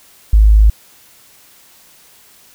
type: tone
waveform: sine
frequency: 52.9 Hz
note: G#1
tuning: 33 cents sharp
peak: -4 dBFS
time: 0.33-0.7 s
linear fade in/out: 5 ms
effects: white hiss -46 dBFS RMS until 2.54 s